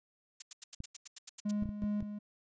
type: noise bursts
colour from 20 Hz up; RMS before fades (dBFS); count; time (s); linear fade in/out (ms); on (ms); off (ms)
violet; -35; 11; 0.4-1.512; 5; 22; 87
type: clicks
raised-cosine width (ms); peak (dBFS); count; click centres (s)
5; -28; 6; 0.804 / 1.625 / 1.657 / 1.691 / 1.838 / 2.026
type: tone with tremolo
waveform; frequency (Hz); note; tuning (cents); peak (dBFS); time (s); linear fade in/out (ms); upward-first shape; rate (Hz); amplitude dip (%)
triangle; 207.7; G#3; 0; -29; 1.45-2.19; 10; square; 2.7; 60
effects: resampled to 16000 Hz